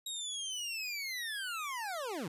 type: linear sweep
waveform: 25% pulse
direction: down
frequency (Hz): 3816 to 138.59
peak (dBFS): -33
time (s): 0.06-2.28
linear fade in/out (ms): 5
effects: resampled to 32000 Hz